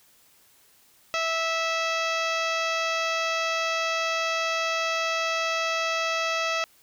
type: harmonic tone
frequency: 655 Hz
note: E5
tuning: 11 cents flat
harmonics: 1 / 2 / 3 / 4 / 5 / 6 / 7 / 8 / 9 / 10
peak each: -30 / -29 / -33 / -30 / -36 / -39 / -40 / -39 / -42 / -44 dBFS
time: 1.14-6.64 s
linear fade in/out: 0 ms
effects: white hiss -59 dBFS RMS until 6.82 s